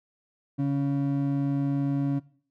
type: ring-modulated tone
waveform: triangle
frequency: 210 Hz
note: G#3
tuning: 19 cents sharp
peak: -18 dBFS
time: 0.58-2.2 s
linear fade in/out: 20 ms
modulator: 68.8 Hz
effects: noise-tail reverb RT60 0.5 s tail -20 dB re dry